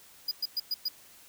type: tone bursts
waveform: square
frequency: 4911 Hz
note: D#8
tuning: 23 cents flat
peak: -28 dBFS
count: 5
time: 0.28-0.885 s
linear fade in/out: 5 ms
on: 33 ms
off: 110 ms
effects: white hiss -55 dBFS RMS until 1.28 s